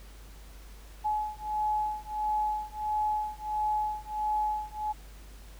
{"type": "beating tone pair", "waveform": "sine", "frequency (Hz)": [849, 850.5], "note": ["G#5", "G#5"], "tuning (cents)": [38, 41], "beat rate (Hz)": 1.5, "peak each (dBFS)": -31, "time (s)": [1.04, 4.93], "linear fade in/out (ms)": 20, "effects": ["added 50 Hz sine -46 dBFS peak until 5.59 s", "pink hiss -55 dBFS RMS until 5.59 s"]}